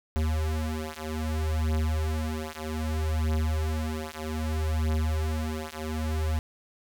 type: beating tone pair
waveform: square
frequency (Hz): 77.78 / 78.41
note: D#2 / D#2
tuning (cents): 0 / +14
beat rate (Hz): 0.63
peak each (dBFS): -30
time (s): 0.16-6.39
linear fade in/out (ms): 0
effects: none